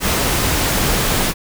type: noise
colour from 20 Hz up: pink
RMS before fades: -17 dBFS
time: 0-1.34 s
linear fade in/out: 50 ms
effects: none